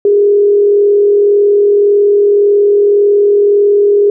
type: tone with frequency modulation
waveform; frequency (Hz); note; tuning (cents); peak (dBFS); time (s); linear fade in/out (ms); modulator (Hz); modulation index
sine; 408.5; G#4; -29; -5; 0.05-4.1; 2; 41.8; 0.3
effects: none